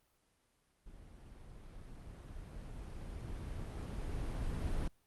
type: noise with level ramp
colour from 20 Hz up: brown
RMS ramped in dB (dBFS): -55 to -36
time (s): 0.86-4.88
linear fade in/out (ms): 5
effects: pink hiss -75 dBFS RMS until 5.06 s + Opus 32 kbps